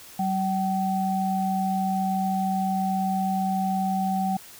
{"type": "tone pair together", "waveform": "sine", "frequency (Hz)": [190.75, 763], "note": ["G3", "G5"], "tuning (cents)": [-47, -47], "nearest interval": "2 octaves", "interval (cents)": 2400, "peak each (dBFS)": -25, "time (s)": [0.19, 4.37], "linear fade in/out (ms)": 5, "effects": ["white hiss -46 dBFS RMS until 4.59 s"]}